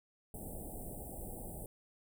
pink band-stop noise, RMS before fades -45 dBFS, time 0.34-1.66 s, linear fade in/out 2 ms, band 820 to 8100 Hz, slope 96 dB/octave, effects none

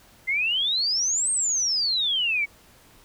sine exponential two-way sweep, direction up then down, 2043 to 8550 to 2215 Hz, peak -21 dBFS, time 0.27-2.46 s, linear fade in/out 20 ms, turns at 1.31 s, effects pink hiss -54 dBFS RMS until 3.04 s

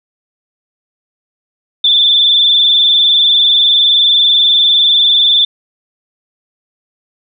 sine tone with vibrato, 3520 Hz, A7, in tune, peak -6 dBFS, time 1.84-5.45 s, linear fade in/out 5 ms, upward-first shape square, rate 20 Hz, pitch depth 31 cents each way, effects none

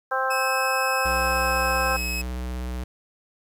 harmonic tone, 262.7 Hz, C4, 7 cents sharp, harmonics 2 / 3 / 4 / 5 / 6, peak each -28 / -28 / -28 / -28 / -28 dBFS, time 0.11-1.97 s, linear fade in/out 10 ms
sawtooth tone with pitch glide, 2581 to 2565 Hz, E7 to E7, -37 to -48 cents, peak -24 dBFS, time 0.3-2.22 s, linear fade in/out 10 ms, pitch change -11 cents, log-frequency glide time 0.43-2.07 s
square tone with vibrato, 62.2 Hz, B1, 13 cents sharp, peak -29 dBFS, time 1.05-2.84 s, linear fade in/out 5 ms, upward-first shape triangle, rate 16 Hz, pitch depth 24 cents each way
effects 9-bit

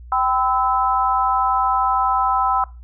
sine tone cluster, 778 / 1011 / 1305 Hz, G5 / B5 / E6, -13 / +40 / -18 cents, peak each -20 dBFS, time 0.12-2.64 s, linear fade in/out 2 ms, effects noise-tail reverb RT60 0.3 s tail -21 dB re dry + added 60 Hz sine -36 dBFS peak until 2.83 s

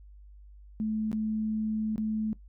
sine tone with dropouts, 217 Hz, A3, 24 cents flat, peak -27 dBFS, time 0.8-2.33 s, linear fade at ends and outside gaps 0 ms, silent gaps 1.116-1.129 / 1.959-1.98 s, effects noise-tail reverb RT60 0.1 s tail -18 dB re dry + added 50 Hz sine -48 dBFS peak until 2.48 s

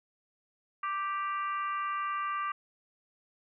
harmonic tone with a mistuned harmonic, 392 Hz, G4, in tune, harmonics 3 / 4 / 5 / 6 / 7, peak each -31 / -42 / -43 / -48 / -47 dBFS, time 0.83-2.52 s, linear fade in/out 5 ms, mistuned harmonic 7, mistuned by +17 cents, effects none

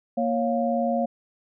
sine tone cluster, 233.9 / 552 / 703 Hz, A#3 / C#5 / F5, +6 / -7 / +11 cents, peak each -25 / -26 / -26 dBFS, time 0.17-1.06 s, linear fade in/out 10 ms, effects none

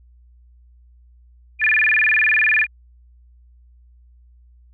sine tone with vibrato, 2055 Hz, C7, 32 cents flat, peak -13 dBFS, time 1.59-2.67 s, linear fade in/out 50 ms, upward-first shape square, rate 20 Hz, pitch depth 280 cents each way, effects added 60 Hz sine -47 dBFS peak until 4.73 s

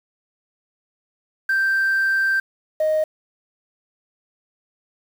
sine tone pair in turn, 1568 / 622.3 Hz, G6 / D#5, 0 / 0 cents, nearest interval octave + major third, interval 1600 cents, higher first, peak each -15 dBFS, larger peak neither, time 1.49-2.4 / 2.8-3.04 s, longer first, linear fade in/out 5 ms, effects tanh soft clip ceiling -13 dBFS + 7-bit

